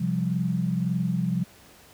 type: chord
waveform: sine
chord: C suspended fourth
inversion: none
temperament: just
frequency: 130.81 / 174.42 / 196.22 Hz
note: C3 / F3 / G3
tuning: 0 / -2 / +2 cents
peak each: -29 / -25 / -29 dBFS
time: 0-1.44 s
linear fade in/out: 10 ms
effects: pink hiss -52 dBFS RMS until 1.93 s + high-pass 60 Hz 12 dB/octave